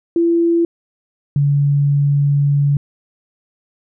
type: tone pair in turn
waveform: sine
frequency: 337.8 / 142.69 Hz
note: E4 / D3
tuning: +42 / -50 cents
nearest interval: octave + minor third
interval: 1492 cents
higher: first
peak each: -11 dBFS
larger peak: neither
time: 0.16-0.65 / 1.36-2.77 s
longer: second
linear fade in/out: 2 ms
effects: none